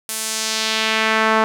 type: tone with band-pass filter sweep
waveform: sawtooth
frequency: 220 Hz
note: A3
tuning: in tune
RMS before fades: -19 dBFS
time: 0.09-1.44 s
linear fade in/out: 0 ms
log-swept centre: 11000 to 1100 Hz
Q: 1.2
effects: none